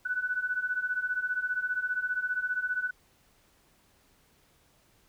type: beating tone pair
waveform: sine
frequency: 1480 / 1495 Hz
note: F#6 / F#6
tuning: 0 / +17 cents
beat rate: 15 Hz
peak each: -33 / -30 dBFS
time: 0.05-2.91 s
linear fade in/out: 10 ms
effects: pink hiss -65 dBFS RMS until 5.08 s